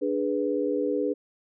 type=chord; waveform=sine; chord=G# diminished; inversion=second; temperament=equal; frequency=293.7 / 415.3 / 493.9 Hz; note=D4 / G#4 / B4; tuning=0 / 0 / 0 cents; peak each=-28 dBFS; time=0.01-1.14 s; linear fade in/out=20 ms; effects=none